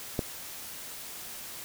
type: click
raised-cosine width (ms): 2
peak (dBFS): -14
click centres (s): 0.192
effects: white hiss -42 dBFS RMS until 1.64 s